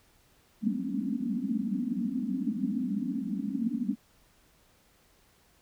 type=band-pass noise; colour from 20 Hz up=pink; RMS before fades=-31 dBFS; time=0.61-3.96 s; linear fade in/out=50 ms; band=190 to 280 Hz; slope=96 dB/octave; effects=pink hiss -64 dBFS RMS until 5.61 s